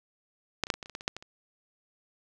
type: clicks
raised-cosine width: 0.2 ms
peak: -9 / -24 / -6 / -23 / -22 / -28 / -28 / -19 / -25 / -10 / -21 / -30 dBFS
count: 12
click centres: 0.637 / 0.669 / 0.702 / 0.74 / 0.828 / 0.859 / 0.897 / 0.951 / 1.009 / 1.079 / 1.166 / 1.225 s
effects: none